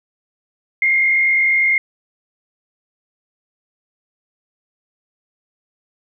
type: tone with frequency modulation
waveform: sine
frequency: 2124 Hz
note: C7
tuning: 25 cents sharp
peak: -12 dBFS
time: 0.82-1.78 s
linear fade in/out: 2 ms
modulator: 48.5 Hz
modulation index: 0.85
effects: none